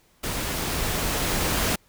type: noise with level ramp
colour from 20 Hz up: pink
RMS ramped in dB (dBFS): -29 to -23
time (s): 0.23-1.76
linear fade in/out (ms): 10
effects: pink hiss -61 dBFS RMS until 1.88 s